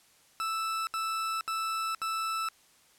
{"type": "tone bursts", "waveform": "40% pulse", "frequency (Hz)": 1318.5, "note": "E6", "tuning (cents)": 0, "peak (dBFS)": -29, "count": 4, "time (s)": [0.4, 2.487], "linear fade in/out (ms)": 0, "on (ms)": 470, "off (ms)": 69, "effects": ["white hiss -62 dBFS RMS until 2.98 s", "low-pass 11000 Hz 12 dB/octave"]}